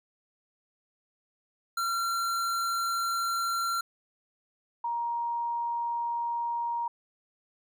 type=tone pair in turn; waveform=square / sine; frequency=1368 / 941 Hz; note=F6 / A#5; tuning=-36 / +16 cents; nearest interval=tritone; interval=648 cents; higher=first; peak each=-28 dBFS; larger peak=neither; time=1.77-3.81 / 4.84-6.88 s; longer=neither; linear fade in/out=5 ms; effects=none